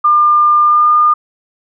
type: tone with pitch glide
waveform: sine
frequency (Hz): 1200 to 1212.5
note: D6 to D#6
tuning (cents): +37 to -45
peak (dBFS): -6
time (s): 0.04-1.14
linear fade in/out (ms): 10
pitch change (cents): +18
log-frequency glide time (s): 0.65-0.9
effects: none